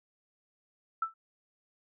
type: tone with exponential decay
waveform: sine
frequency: 1325 Hz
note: E6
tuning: 9 cents sharp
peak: -24 dBFS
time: 1.02-1.14 s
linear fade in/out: 5 ms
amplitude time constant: 25 ms
effects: none